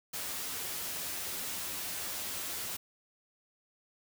white noise with comb filter, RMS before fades -38 dBFS, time 0.13-2.77 s, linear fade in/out 10 ms, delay 11 ms, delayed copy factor +0.5, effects none

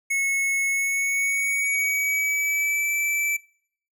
square tone with pitch glide, 2193 to 2321 Hz, C#7 to D7, -19 to -21 cents, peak -22 dBFS, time 0.1-3.37 s, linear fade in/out 10 ms, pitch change +98 cents, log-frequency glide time 0.69-2.92 s, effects noise-tail reverb RT60 0.6 s tail -22 dB re dry

